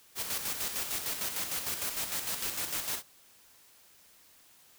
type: noise with tremolo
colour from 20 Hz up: white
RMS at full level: -33 dBFS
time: 0.15-3.03 s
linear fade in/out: 50 ms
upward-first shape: square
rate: 6.6 Hz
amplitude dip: 50%
effects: white hiss -60 dBFS RMS until 4.78 s